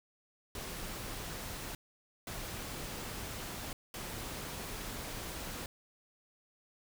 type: noise bursts at uneven times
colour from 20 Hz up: pink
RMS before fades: -42 dBFS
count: 3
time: 0.55-1.75 / 2.27-3.73 / 3.94-5.66 s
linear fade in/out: 2 ms
effects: none